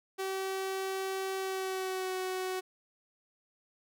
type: tone with pitch glide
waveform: sawtooth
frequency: 383.1 to 372.6 Hz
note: G4 to F#4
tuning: -40 to +12 cents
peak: -29 dBFS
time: 0.18-2.61 s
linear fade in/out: 20 ms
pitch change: -48 cents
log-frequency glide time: 1.36-2.15 s
effects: none